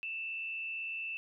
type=tone with frequency modulation; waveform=sine; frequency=2662 Hz; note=E7; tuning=16 cents sharp; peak=-36 dBFS; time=0.03-1.17 s; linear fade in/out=0 ms; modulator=150 Hz; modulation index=0.35; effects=none